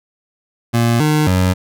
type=tone with pitch steps; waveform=25% pulse; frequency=117.3 / 152.4 / 92.3 Hz; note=A#2 / D#3 / F#2; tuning=+11 / -36 / -4 cents; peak=-8 dBFS; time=0.73-1.54 s; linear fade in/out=20 ms; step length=270 ms; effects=none